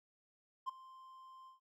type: tone with ADSR envelope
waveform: triangle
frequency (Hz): 1046.5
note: C6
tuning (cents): 0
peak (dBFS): -31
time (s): 0.66-1.6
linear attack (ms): 28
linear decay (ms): 10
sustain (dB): -21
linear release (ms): 130
effects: tanh soft clip ceiling -30 dBFS